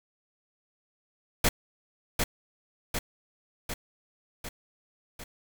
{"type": "noise with echo", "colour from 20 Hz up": "pink", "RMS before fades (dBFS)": -22, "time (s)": [1.44, 1.49], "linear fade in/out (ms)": 5, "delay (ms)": 750, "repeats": 5, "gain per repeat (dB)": -4, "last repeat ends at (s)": 5.24, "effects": []}